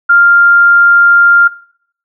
sine tone, 1396.9 Hz, F6, in tune, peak -3 dBFS, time 0.09-1.48 s, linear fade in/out 10 ms, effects noise-tail reverb RT60 0.6 s tail -20 dB re dry

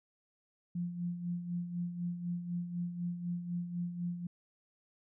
sine tone with tremolo, 174.61 Hz, F3, in tune, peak -32 dBFS, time 0.75-4.27 s, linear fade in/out 5 ms, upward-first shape sine, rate 4 Hz, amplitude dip 60%, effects none

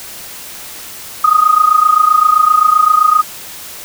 sine tone with amplitude modulation, 1244.5 Hz, D#6, in tune, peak -3 dBFS, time 1.24-3.22 s, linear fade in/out 5 ms, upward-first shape sine, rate 27.7 Hz, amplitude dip 80%, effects white hiss -30 dBFS RMS until 3.84 s

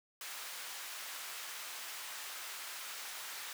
pink high-pass noise, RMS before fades -45 dBFS, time 0.21-3.53 s, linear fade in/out 2 ms, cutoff 1200 Hz, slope 12 dB/octave, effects none

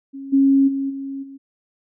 sine tone with level steps, 273.2 Hz, C#4, 25 cents flat, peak -30 / -11 / -20 / -26 / -35 dBFS, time 0.13-1.38 s, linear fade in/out 20 ms, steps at 0.32 / 0.67 / 0.89 / 1.22 s, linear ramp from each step 20 ms, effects none

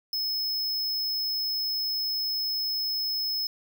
square tone, 5190 Hz, E8, 28 cents flat, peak -27 dBFS, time 0.13-3.47 s, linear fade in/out 2 ms, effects none

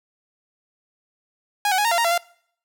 sawtooth tone with pitch steps, 824 / 751 / 831 / 924 / 687 / 932 / 679 / 695 Hz, G#5 / F#5 / G#5 / A#5 / F5 / A#5 / F5 / F5, -14 / +26 / +1 / -16 / -29 / -1 / -49 / -9 cents, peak -14 dBFS, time 1.65-2.178 s, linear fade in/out 2 ms, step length 66 ms, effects noise-tail reverb RT60 0.6 s tail -23 dB re dry

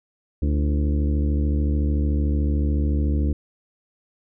harmonic tone with a mistuned harmonic, 73.6 Hz, D2, 4 cents sharp, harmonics 1 / 2 / 3 / 4 / 5 / 6 / 7, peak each -19 / -30 / -29 / -29 / -36 / -39 / -41 dBFS, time 0.42-3.33 s, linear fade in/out 5 ms, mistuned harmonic 5, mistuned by -98 cents, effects none

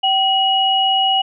sine tone pair together, 770 / 2904 Hz, G5 / F#7, -31 / -33 cents, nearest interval octave + major seventh, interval 2298 cents, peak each -16 / -15 dBFS, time 0.03-1.22 s, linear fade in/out 10 ms, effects none

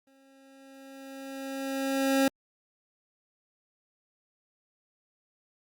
25% pulse tone with exponential growth, 270.3 Hz, C#4, 44 cents flat, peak -17 dBFS, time 0.07-2.28 s, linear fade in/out 2 ms, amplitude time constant 480 ms, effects Opus 48 kbps

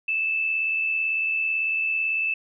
sine tone pair together, 2559 / 2637 Hz, D#7 / E7, +48 / 0 cents, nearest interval minor second, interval 52 cents, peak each -34 / -22 dBFS, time 0.08-2.34 s, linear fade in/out 5 ms, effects none

